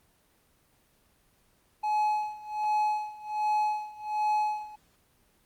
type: tone with tremolo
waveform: triangle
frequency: 848 Hz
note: G#5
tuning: 36 cents sharp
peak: -21 dBFS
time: 1.83-4.76 s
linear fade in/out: 10 ms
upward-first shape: sine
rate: 1.3 Hz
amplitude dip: 90%
effects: pink hiss -66 dBFS RMS until 5.45 s + Opus 24 kbps